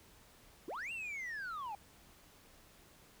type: linear two-way sweep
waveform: sine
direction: up then down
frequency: 272.7 to 2794 to 785 Hz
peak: -37 dBFS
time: 0.68-1.75 s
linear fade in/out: 2 ms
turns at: 0.92 s
effects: tanh soft clip ceiling -39 dBFS + pink hiss -62 dBFS RMS until 3.2 s